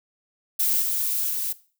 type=noise with level steps; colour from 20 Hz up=violet; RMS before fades=-22 / -25 / -27 dBFS; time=0.59-1.53 s; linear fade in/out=10 ms; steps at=0.82 / 1.3 s; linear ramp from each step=2 ms; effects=noise-tail reverb RT60 0.4 s tail -18 dB re dry